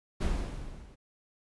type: noise with level ramp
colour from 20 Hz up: brown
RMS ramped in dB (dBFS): -26 to -52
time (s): 0.2-0.96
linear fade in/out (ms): 20
effects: resampled to 24000 Hz